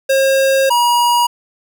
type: tone pair in turn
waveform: square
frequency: 538 / 958.6 Hz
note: C5 / A#5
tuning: +48 / +48 cents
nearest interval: minor seventh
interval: 1000 cents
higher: second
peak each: -11 dBFS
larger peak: neither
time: 0.09-0.7 / 0.7-1.27 s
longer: first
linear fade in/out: 10 ms
effects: none